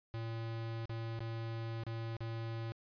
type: tone with dropouts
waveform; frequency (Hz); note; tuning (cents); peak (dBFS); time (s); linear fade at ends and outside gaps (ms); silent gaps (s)
square; 114; A#2; -38; -39; 0.14-2.72; 0; 0.855-0.895 / 1.192-1.205 / 1.836-1.866 / 2.167-2.206
effects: resampled to 11025 Hz